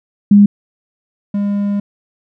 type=tone pair in turn; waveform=sine / triangle; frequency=203.6 / 202.6 Hz; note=G#3 / G#3; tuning=-34 / -43 cents; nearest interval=unison; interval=9 cents; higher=first; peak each=-3 / -12 dBFS; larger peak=first; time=0.31-0.46 / 1.34-1.8 s; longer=second; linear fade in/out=5 ms; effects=none